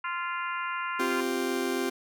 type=harmonic tone; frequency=347.1 Hz; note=F4; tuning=11 cents flat; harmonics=3 / 4 / 5 / 6 / 7 / 8; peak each=-33 / -34 / -41 / -40 / -43 / -42 dBFS; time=0.04-1.21 s; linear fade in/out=5 ms
type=chord; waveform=40% pulse; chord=C suspended fourth; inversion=none; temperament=just; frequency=261.6 / 348.8 / 392.4 Hz; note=C4 / F4 / G4; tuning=0 / -2 / +2 cents; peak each=-31 dBFS; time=0.99-1.9 s; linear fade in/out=10 ms
effects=none